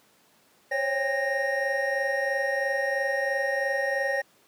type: tone cluster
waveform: triangle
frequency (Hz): 533 / 556 / 799 / 1860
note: C5 / C#5 / G5 / A#6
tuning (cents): +32 / +5 / +33 / -4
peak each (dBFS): -30 / -27 / -32 / -26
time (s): 0.71-4.22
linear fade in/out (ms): 10
effects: pink hiss -61 dBFS RMS until 4.47 s + high-pass 200 Hz 12 dB/octave